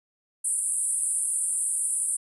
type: band-pass noise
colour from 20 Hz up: white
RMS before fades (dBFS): -27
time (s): 0.44-2.17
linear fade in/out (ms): 10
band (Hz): 8500 to 10000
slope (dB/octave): 96
effects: none